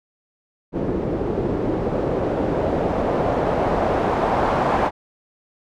white noise with low-pass filter sweep, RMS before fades -21 dBFS, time 0.72-4.91 s, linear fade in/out 50 ms, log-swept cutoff 360 to 880 Hz, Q 1.5, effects none

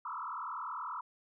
sine tone with frequency modulation, 1153 Hz, D6, 32 cents flat, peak -37 dBFS, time 0.05-1.01 s, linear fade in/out 5 ms, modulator 40.4 Hz, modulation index 5.1, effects none

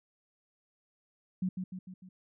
sine tone with echo, 185 Hz, F#3, in tune, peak -28 dBFS, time 1.42-1.49 s, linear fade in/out 5 ms, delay 150 ms, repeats 4, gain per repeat -5 dB, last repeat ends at 2.09 s, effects none

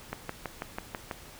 click train, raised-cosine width 0.5 ms, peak -18 dBFS, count 7, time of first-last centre 0.13-1.112 s, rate 6.11 Hz, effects pink hiss -49 dBFS RMS until 1.39 s

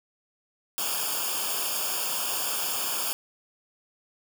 white noise with comb filter, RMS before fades -29 dBFS, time 0.78-3.13 s, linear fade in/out 0 ms, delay 0.5 ms, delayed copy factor -1, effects none

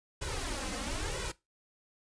pink noise with flanger, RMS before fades -36 dBFS, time 0.21-1.32 s, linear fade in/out 10 ms, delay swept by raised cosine 2 to 3.9 ms, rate 1 Hz, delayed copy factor +0.95, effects noise-tail reverb RT60 0.2 s tail -19 dB re dry + resampled to 22050 Hz

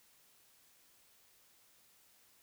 silence, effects white hiss -67 dBFS RMS until 2.42 s

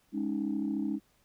sine chord, Ab suspended fourth, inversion none, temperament equal, 207.7 / 277.2 / 311.1 Hz, Ab3 / Db4 / Eb4, 0 / 0 / 0 cents, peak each -33 dBFS, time 0.12-1 s, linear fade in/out 50 ms, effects tanh soft clip ceiling -22 dBFS + pink hiss -69 dBFS RMS until 1.24 s

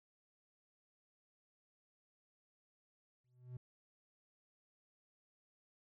triangle tone with exponential growth, 124.9 Hz, B2, 20 cents sharp, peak -40 dBFS, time 3.24-3.57 s, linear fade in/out 5 ms, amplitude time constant 71 ms, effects none

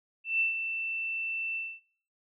sine tone with ADSR envelope, 2672 Hz, E7, 23 cents sharp, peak -23 dBFS, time 0.24-1.8 s, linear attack 160 ms, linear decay 130 ms, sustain -8 dB, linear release 240 ms, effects noise-tail reverb RT60 0.6 s tail -24 dB re dry

